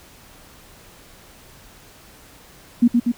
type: tone with echo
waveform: sine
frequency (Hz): 238.7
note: A#3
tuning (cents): +41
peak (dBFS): -9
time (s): 2.82-2.88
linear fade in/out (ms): 10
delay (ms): 120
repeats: 2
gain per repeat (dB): -3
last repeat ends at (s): 3.12
effects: pink hiss -47 dBFS RMS until 3.17 s